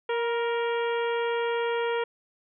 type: harmonic tone with a mistuned harmonic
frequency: 467 Hz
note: A#4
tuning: 3 cents sharp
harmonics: 1 / 2 / 3 / 4 / 5 / 6 / 7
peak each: -26 / -32 / -36 / -38 / -40 / -42 / -43 dBFS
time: 0.09-2.04 s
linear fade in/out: 5 ms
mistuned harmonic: 2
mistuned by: +30 cents
effects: none